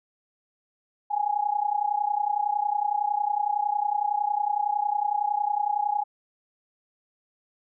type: tone with amplitude modulation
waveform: sine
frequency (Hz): 828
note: G#5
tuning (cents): -5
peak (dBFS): -19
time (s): 1.1-6.04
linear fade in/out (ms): 20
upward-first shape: sine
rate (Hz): 30.9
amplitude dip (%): 85
effects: none